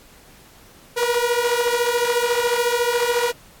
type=beating tone pair; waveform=sawtooth; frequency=473.3 / 487.3 Hz; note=A#4 / B4; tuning=+26 / -23 cents; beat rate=14 Hz; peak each=-17 dBFS; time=0.96-3.32 s; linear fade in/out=20 ms; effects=pink hiss -49 dBFS RMS until 3.6 s + AAC 64 kbps